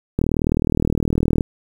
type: click train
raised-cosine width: 3 ms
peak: -5 dBFS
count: 49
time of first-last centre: 0.19-1.408 s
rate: 39.4 Hz
effects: 7-bit